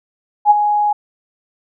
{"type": "tone with ADSR envelope", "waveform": "sine", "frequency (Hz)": 833, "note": "G#5", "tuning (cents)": 5, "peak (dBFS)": -3, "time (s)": [0.45, 0.93], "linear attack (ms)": 55, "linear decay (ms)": 24, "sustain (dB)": -9, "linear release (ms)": 7, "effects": []}